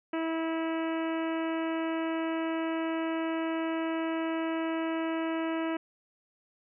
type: harmonic tone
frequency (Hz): 325.2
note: E4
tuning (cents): -23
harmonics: 1 / 2 / 3 / 4 / 5 / 6 / 7 / 8 / 9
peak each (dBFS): -30 / -36 / -40 / -42 / -44 / -46 / -47 / -48 / -49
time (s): 0.13-5.77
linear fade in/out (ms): 5
effects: none